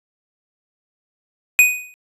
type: tone with exponential decay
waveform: square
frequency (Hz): 2489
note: D#7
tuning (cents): 0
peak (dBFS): -6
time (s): 1.59-1.94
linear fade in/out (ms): 0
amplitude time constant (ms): 75
effects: resampled to 32000 Hz